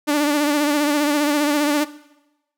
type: tone with vibrato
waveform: sawtooth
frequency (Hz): 293.7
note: D4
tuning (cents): 0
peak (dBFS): -12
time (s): 0.07-1.85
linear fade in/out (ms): 20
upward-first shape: sine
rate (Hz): 15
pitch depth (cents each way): 47
effects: noise-tail reverb RT60 0.9 s tail -17 dB re dry